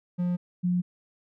triangle / sine tone pair in turn, 177.3 / 178.43 Hz, F3 / F3, +26 / +37 cents, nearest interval unison, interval 11 cents, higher second, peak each -22 dBFS, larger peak neither, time 0.18-0.37 / 0.63-0.82 s, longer neither, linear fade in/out 20 ms, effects none

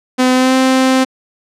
sawtooth tone with pitch glide, 254.8 to 261.1 Hz, C4 to C4, -46 to -3 cents, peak -5 dBFS, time 0.18-1.05 s, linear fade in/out 20 ms, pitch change +43 cents, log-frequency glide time 0.33-0.55 s, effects low-pass 9000 Hz 12 dB/octave

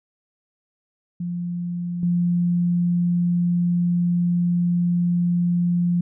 sine tone with level steps, 174.61 Hz, F3, in tune, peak -24 / -17 dBFS, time 1.2-6.01 s, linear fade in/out 5 ms, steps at 2.03 s, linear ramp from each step 2 ms, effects none

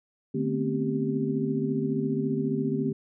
sine tone cluster, 150.3 / 221.3 / 250.3 / 264.9 / 391.4 Hz, D3 / A3 / B3 / C4 / G4, +40 / +10 / +23 / +22 / -3 cents, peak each -31 dBFS, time 0.34-2.93 s, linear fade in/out 10 ms, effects none

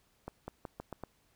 accelerating click train, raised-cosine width 1 ms, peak -26 dBFS, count 6, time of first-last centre 0.28-1.037 s, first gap 200 ms, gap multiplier 0.86, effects pink hiss -71 dBFS RMS until 1.35 s

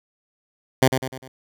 10% pulse tone with echo, 131 Hz, C3, 2 cents sharp, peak -4 dBFS, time 0.82-0.88 s, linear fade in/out 5 ms, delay 100 ms, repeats 4, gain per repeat -7 dB, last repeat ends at 1.28 s, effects none

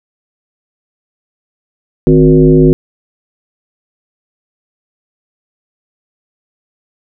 sine tone with frequency modulation, 260 Hz, C4, 11 cents flat, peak -3 dBFS, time 2.07-2.73 s, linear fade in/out 0 ms, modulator 105 Hz, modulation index 1.5, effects none

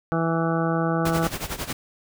harmonic tone, 164.81 Hz, E3, in tune, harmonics 1 / 2 / 3 / 4 / 5 / 7 / 8 / 9, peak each -24 / -27 / -29 / -30 / -31 / -32 / -33 / -34 dBFS, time 0.12-1.27 s, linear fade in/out 0 ms
pink noise with tremolo, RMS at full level -28 dBFS, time 1.05-1.73 s, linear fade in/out 5 ms, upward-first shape sine, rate 11 Hz, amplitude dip 80%
effects none

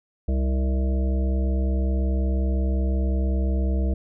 harmonic tone with a mistuned harmonic, 65.5 Hz, C2, 2 cents sharp, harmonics 1 / 3 / 5 / 7 / 9 / 10, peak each -20 / -30 / -34 / -37 / -39 / -40 dBFS, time 0.28-3.94 s, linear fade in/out 5 ms, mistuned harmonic 5, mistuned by -20 cents, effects none

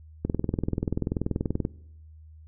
click train, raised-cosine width 3 ms, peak -13 dBFS, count 30, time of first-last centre 0.25-1.651 s, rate 20.7 Hz, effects noise-tail reverb RT60 0.8 s tail -22 dB re dry + added 78 Hz sine -46 dBFS peak until 2.47 s

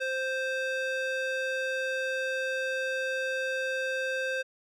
square tone with band-pass filter, 523.3 Hz, C5, in tune, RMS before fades -31 dBFS, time 0-4.43 s, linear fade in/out 20 ms, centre 1700 Hz, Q 0.96, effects none

